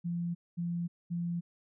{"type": "tone bursts", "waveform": "sine", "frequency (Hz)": 172, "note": "F3", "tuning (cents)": -26, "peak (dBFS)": -31, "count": 3, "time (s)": [0.04, 1.41], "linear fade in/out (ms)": 20, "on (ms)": 310, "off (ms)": 220, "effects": []}